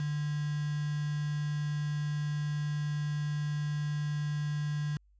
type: tone with quantisation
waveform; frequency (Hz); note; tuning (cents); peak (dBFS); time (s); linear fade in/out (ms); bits
sine; 148.4; D3; +18; -30; 0-4.97; 2; 7
effects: added 50 Hz sine -61 dBFS peak until 5.19 s + resampled to 16000 Hz